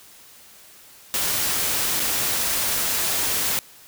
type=noise with dropouts; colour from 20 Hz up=white; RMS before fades=-23 dBFS; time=1.14-3.59 s; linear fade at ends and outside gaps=0 ms; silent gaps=1.996-2.001 s; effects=white hiss -48 dBFS RMS until 3.87 s